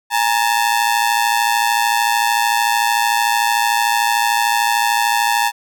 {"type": "ring-modulated tone", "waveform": "sawtooth", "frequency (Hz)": 880, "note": "A5", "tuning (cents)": 0, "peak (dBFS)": -7, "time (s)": [0.1, 5.52], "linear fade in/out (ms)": 50, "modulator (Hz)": 56.7, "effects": []}